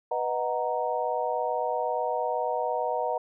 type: chord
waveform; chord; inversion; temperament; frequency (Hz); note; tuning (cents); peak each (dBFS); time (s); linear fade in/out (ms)
sine; B major seventh; none; equal; 493.9 / 622.3 / 740 / 932.3; B4 / D#5 / F#5 / A#5; 0 / 0 / 0 / 0; -31; 0.11-3.18; 5
effects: none